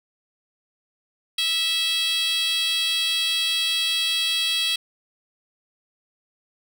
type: tone with high-pass filter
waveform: 10% pulse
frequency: 655 Hz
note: E5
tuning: 11 cents flat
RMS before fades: -23 dBFS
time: 1.38-4.76 s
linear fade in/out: 5 ms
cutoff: 3400 Hz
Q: 3.2
effects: none